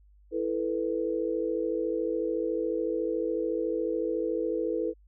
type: chord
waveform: sine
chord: E suspended fourth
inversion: none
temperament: equal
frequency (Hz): 329.6 / 440 / 493.9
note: E4 / A4 / B4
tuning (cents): 0 / 0 / 0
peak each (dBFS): -31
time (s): 0.31-4.94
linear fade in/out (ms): 50
effects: added 50 Hz sine -55 dBFS peak until 5.07 s